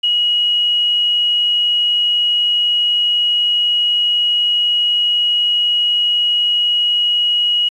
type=tone with quantisation; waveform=sine; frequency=2902 Hz; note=F#7; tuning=34 cents flat; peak=-12 dBFS; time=0.03-7.69 s; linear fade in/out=10 ms; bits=7; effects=resampled to 24000 Hz